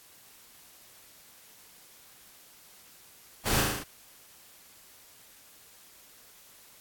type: noise with echo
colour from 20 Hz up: pink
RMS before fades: -28 dBFS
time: 3.45-3.62 s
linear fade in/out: 20 ms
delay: 37 ms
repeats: 6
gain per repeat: -2 dB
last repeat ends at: 3.842 s
effects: white hiss -55 dBFS RMS until 6.8 s + AAC 64 kbps